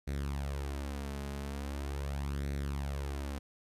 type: tone with flanger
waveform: sawtooth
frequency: 70 Hz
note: C#2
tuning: 18 cents sharp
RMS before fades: -37 dBFS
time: 0.07-3.39 s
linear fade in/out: 10 ms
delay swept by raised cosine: 0.49 to 4.79 ms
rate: 0.41 Hz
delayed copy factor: +0.6
effects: resampled to 32000 Hz + 12-bit